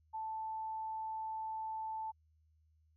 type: tone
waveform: sine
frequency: 880 Hz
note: A5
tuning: in tune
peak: -38 dBFS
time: 0.13-2.12 s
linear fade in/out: 20 ms
effects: added 78 Hz sine -68 dBFS peak until 2.96 s